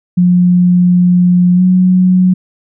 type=tone with pitch glide; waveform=sine; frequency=178.4 to 183.52 Hz; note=F3 to F#3; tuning=+37 to -14 cents; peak=-5 dBFS; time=0.17-2.34 s; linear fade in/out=10 ms; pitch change=+49 cents; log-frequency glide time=1.55-1.62 s; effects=none